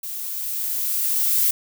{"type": "noise with level ramp", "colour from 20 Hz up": "violet", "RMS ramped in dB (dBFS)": [-31, -18], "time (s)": [0.03, 1.51], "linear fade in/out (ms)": 5, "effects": []}